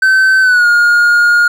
triangle tone with pitch glide, 1537 to 1425.8 Hz, G6 to F6, -35 to +35 cents, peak -4 dBFS, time 0.02-1.48 s, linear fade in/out 5 ms, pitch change -130 cents, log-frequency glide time 0.41-0.67 s, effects none

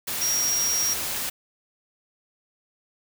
sine tone in noise, 5650 Hz, F8, 19 cents sharp, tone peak -22 dBFS, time 0.21-0.94 s, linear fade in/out 10 ms, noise white, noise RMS -29 dBFS, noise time 0.07-1.3 s, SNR +4 dB, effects none

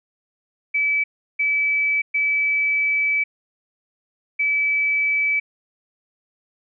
sine tone bursts at uneven times, 2300 Hz, D7, 37 cents flat, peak -17 dBFS, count 4, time 0.74-1.04 / 1.39-2.02 / 2.14-3.24 / 4.39-5.4 s, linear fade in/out 10 ms, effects none

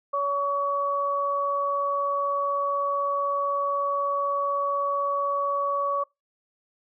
sine tone pair together, 564.5 / 1129 Hz, C#5 / C#6, +31 / +31 cents, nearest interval octave, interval 1200 cents, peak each -28 / -24 dBFS, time 0.13-6.04 s, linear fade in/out 10 ms, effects noise-tail reverb RT60 0.2 s tail -23 dB re dry

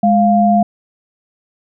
sine tone pair together, 207.8 / 698.5 Hz, G#3 / F5, +1 / 0 cents, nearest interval octave + major sixth, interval 2099 cents, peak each -11 dBFS, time 0.03-0.63 s, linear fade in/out 5 ms, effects none

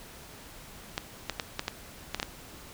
clicks, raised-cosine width 0.2 ms, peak -12 dBFS, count 8, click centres 0.979 / 1.297 / 1.398 / 1.594 / 1.681 / 2.146 / 2.199 / 2.229 s, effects pink hiss -48 dBFS RMS until 2.73 s

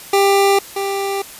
25% pulse tone pair in turn, 396.2 / 394.7 Hz, G4 / G4, +18 / +12 cents, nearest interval unison, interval 6 cents, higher first, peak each -7 / -15 dBFS, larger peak first, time 0.13-0.59 / 0.76-1.22 s, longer neither, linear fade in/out 5 ms, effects white hiss -36 dBFS RMS until 1.39 s + resampled to 32000 Hz

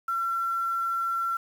sine tone with quantisation, 1357 Hz, E6, 50 cents sharp, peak -25 dBFS, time 0.08-1.37 s, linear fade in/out 5 ms, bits 8, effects none

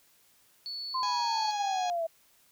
sine tone, 4435 Hz, C#8, in tune, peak -35 dBFS, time 0.66-1.51 s, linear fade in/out 0 ms
sine linear sweep, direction down, 1046.5 to 647 Hz, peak -28 dBFS, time 0.94-2.07 s, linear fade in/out 10 ms
harmonic tone, 830.6 Hz, G#5, in tune, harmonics 1 / 2 / 3 / 4 / 5 / 6 / 7 / 8, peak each -37 / -46 / -45 / -43 / -44 / -49 / -49 / -47 dBFS, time 1.03-1.9 s, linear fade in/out 0 ms
effects white hiss -64 dBFS RMS until 2.51 s

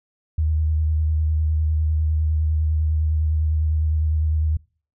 sine tone with vibrato, 77.78 Hz, D#2, in tune, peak -17 dBFS, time 0.38-4.57 s, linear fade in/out 5 ms, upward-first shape square, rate 9.9 Hz, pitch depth 20 cents each way, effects noise-tail reverb RT60 0.4 s tail -24 dB re dry

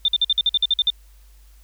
sine tone bursts, 3584 Hz, A7, 31 cents sharp, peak -14 dBFS, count 11, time 0.05-0.902 s, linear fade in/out 2 ms, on 32 ms, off 50 ms, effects added 50 Hz sine -46 dBFS peak until 1.63 s + white hiss -59 dBFS RMS until 1.63 s

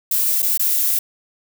violet noise with dropouts, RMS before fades -18 dBFS, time 0.11-0.99 s, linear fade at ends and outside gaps 5 ms, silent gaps 0.421-0.426 / 0.576-0.594 s, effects none

